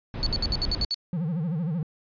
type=noise; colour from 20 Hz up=brown; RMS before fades=-29 dBFS; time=0.14-0.85 s; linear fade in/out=2 ms
type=tone bursts; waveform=sine; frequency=4446 Hz; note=C#8; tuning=4 cents sharp; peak=-23 dBFS; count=8; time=0.23-0.943 s; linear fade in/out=0 ms; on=34 ms; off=63 ms
type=tone with vibrato; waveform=triangle; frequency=164.81 Hz; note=E3; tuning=in tune; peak=-23 dBFS; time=1.13-1.83 s; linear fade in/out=2 ms; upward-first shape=sine; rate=13 Hz; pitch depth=180 cents each way
effects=resampled to 11025 Hz